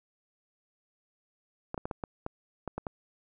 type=clicks; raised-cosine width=1 ms; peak=-20 dBFS; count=9; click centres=1.744 / 1.778 / 1.855 / 1.912 / 2.038 / 2.264 / 2.677 / 2.78 / 2.868 s; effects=none